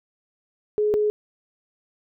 sine tone pair in turn, 421.3 / 421.3 Hz, G#4 / G#4, +25 / +25 cents, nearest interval unison, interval 0 cents, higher neither, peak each -18 dBFS, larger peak neither, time 0.78-0.94 / 0.94-1.1 s, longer neither, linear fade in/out 0 ms, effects none

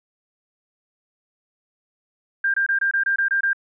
sine tone bursts, 1593 Hz, G6, 27 cents sharp, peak -17 dBFS, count 9, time 2.44-3.532 s, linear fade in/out 5 ms, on 100 ms, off 24 ms, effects none

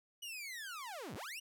sawtooth linear two-way sweep, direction down then up, 2960 to 73.8 to 2960 Hz, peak -40 dBFS, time 0.22-1.4 s, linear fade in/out 10 ms, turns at 1.15 s, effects none

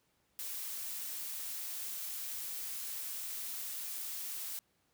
blue noise, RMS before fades -41 dBFS, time 0.39-4.59 s, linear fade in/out 0 ms, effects pink hiss -75 dBFS RMS until 4.93 s + high-pass 60 Hz 12 dB/octave

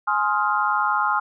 sine chord, F minor seventh, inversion first, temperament just, 838.1 / 1047.7 / 1257.2 / 1396.9 Hz, Ab5 / C6 / Eb6 / F6, +16 / +2 / +18 / 0 cents, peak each -24 dBFS, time 0.07-1.2 s, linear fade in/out 10 ms, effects none

